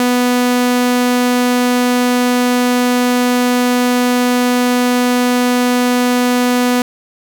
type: tone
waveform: sawtooth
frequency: 246.9 Hz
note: B3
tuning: in tune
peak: -7 dBFS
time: 0-6.82 s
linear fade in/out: 2 ms
effects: none